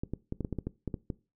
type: clicks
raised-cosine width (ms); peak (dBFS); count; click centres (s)
3; -20; 11; 0.035 / 0.136 / 0.324 / 0.407 / 0.448 / 0.527 / 0.587 / 0.67 / 0.877 / 0.942 / 1.102
effects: noise-tail reverb RT60 0.3 s tail -20 dB re dry